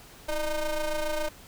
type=ring-modulated tone; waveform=40% pulse; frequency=308.6 Hz; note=D#4; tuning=14 cents flat; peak=-23 dBFS; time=0.28-1.29 s; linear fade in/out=10 ms; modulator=295 Hz; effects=pink hiss -50 dBFS RMS until 1.47 s